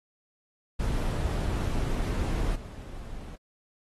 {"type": "noise with level steps", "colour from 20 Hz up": "brown", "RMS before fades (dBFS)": [-28, -40], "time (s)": [0.79, 3.36], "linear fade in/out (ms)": 10, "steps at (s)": 2.55, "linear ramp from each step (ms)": 10, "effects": ["AAC 32 kbps"]}